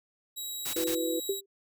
15% pulse tone, 3861 Hz, B7, 40 cents flat, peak -28 dBFS, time 0.36-1.41 s, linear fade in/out 20 ms
white noise bursts, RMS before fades -35 dBFS, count 3, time 0.65-0.953 s, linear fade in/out 10 ms, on 87 ms, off 21 ms
sine chord, E suspended second, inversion none, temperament equal, 329.6 / 370 / 493.9 Hz, E4 / F#4 / B4, 0 / 0 / 0 cents, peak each -31 / -36 / -32 dBFS, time 0.76-1.2 s, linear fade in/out 5 ms
sine tone with exponential decay, 394.4 Hz, G4, 11 cents sharp, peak -23 dBFS, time 1.29-1.46 s, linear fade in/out 5 ms, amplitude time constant 35 ms
effects none

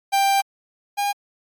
45% pulse tone pair in turn, 789 / 810.7 Hz, G5 / G#5, +11 / -42 cents, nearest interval unison, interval 47 cents, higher second, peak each -16 / -20 dBFS, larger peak first, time 0.12-0.42 / 0.97-1.13 s, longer first, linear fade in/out 20 ms, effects AAC 64 kbps

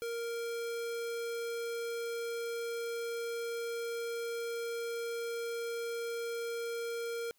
square tone, 466.2 Hz, A#4, in tune, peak -36 dBFS, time 0.02-7.31 s, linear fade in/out 0 ms, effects white hiss -72 dBFS RMS until 7.38 s

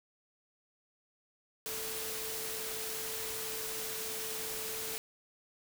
sine tone in noise, 441.6 Hz, A4, 6 cents sharp, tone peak -45 dBFS, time 1.66-4.98 s, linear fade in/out 0 ms, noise white, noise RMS -39 dBFS, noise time 1.66-4.98 s, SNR -9 dB, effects none

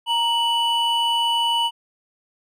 triangle tone pair together, 932.3 / 2963 Hz, A#5 / F#7, 0 / +2 cents, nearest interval octave + minor sixth, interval 2002 cents, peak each -19 dBFS, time 0.06-1.71 s, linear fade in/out 50 ms, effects none

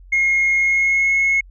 sine tone with pitch glide, 2150 to 2177 Hz, C7 to C#7, +47 to -32 cents, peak -12 dBFS, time 0.12-1.41 s, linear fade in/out 10 ms, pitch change +21 cents, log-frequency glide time 0.56-1.13 s, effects tanh soft clip ceiling -11 dBFS + added 45 Hz sine -40 dBFS peak until 1.5 s

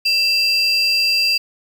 triangle tone pair together, 2672 / 4761 Hz, E7 / D8, +23 / +23 cents, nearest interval minor seventh, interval 1000 cents, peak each -16 / -13 dBFS, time 0.05-1.38 s, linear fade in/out 10 ms, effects tanh soft clip ceiling -9 dBFS + 7-bit

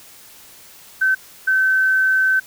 sine tone bursts at uneven times, 1535 Hz, G6, 37 cents flat, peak -13 dBFS, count 2, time 1.01-1.15 / 1.47-2.4 s, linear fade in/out 10 ms, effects white hiss -44 dBFS RMS until 2.46 s

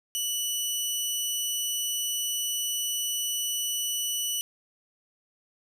15% pulse tone, 2960 Hz, F#7, in tune, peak -20 dBFS, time 0.15-4.41 s, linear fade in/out 0 ms, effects none

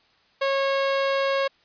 sawtooth tone, 547 Hz, C#5, 23 cents flat, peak -17 dBFS, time 0.41-1.48 s, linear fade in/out 10 ms, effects white hiss -61 dBFS RMS until 1.64 s + resampled to 11025 Hz

